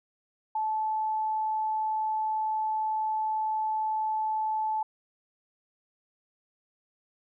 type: tone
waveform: sine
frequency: 869 Hz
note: A5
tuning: 22 cents flat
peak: -26 dBFS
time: 0.55-4.83 s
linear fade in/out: 5 ms
effects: none